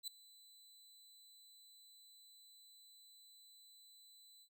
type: tone with ADSR envelope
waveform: sawtooth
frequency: 4000 Hz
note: B7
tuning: 21 cents sharp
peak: -37 dBFS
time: 0.03-4.49 s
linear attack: 46 ms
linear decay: 4 ms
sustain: -21 dB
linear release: 71 ms
effects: none